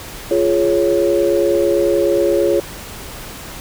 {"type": "chord", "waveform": "sine", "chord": "Db major", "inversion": "first", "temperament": "just", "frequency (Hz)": [346.5, 415.8, 554.4], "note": ["F4", "Ab4", "Db5"], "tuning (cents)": [-14, 2, 0], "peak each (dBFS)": [-16, -17, -16], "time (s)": [0.31, 2.6], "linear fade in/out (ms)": 2, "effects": ["pink hiss -32 dBFS RMS until 3.6 s"]}